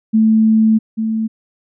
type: tone pair in turn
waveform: sine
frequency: 220 / 221.2 Hz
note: A3 / A3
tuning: 0 / +9 cents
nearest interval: unison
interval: 9 cents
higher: second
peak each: -8 / -15 dBFS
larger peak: first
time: 0.13-0.79 / 0.97-1.28 s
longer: first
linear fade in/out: 20 ms
effects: none